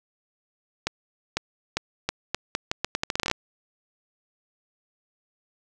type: accelerating click train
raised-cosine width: 0.2 ms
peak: -7 dBFS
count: 18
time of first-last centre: 0.87-3.314 s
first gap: 500 ms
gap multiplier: 0.8
effects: none